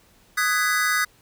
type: chord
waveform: square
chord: G# minor seventh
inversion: second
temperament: just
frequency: 1245.9 / 1495.1 / 1661.2 / 1993.5 Hz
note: D#6 / F#6 / G#6 / B6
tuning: +2 / +18 / 0 / +16 cents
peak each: -26 dBFS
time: 0.37-1.05 s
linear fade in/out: 10 ms
effects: pink hiss -57 dBFS RMS until 1.21 s